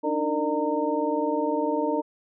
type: tone cluster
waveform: sine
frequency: 291.1 / 311 / 458.6 / 600 / 918 Hz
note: D4 / D#4 / A#4 / D5 / A#5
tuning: -15 / -1 / -28 / +37 / -27 cents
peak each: -29 dBFS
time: 0.03-2.02 s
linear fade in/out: 20 ms
effects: none